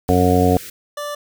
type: band-stop noise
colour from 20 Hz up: white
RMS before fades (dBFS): -35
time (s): 0.08-0.7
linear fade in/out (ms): 5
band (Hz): 550 to 1300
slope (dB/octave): 96
type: harmonic tone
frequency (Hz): 90.5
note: F#2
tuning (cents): -38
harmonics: 1 / 2 / 3 / 4 / 5 / 6 / 7 / 8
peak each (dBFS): -18 / -20 / -18 / -28 / -18 / -23 / -28 / -19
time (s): 0.09-0.57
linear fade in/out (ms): 0
type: tone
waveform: 25% pulse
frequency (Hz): 586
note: D5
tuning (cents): -4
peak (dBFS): -21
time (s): 0.97-1.15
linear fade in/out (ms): 5
effects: none